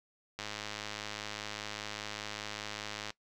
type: click train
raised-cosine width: 0.2 ms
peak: -21 dBFS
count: 286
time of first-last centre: 0.39-3.104 s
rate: 105 Hz
effects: noise-tail reverb RT60 0.1 s tail -20 dB re dry